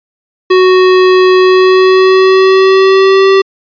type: tone with pitch glide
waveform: square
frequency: 370.5 to 387.4 Hz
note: F#4 to G4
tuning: +2 to -20 cents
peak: -4 dBFS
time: 0.5-3.42 s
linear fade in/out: 10 ms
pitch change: +78 cents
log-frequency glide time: 1.38-3.29 s
effects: resampled to 11025 Hz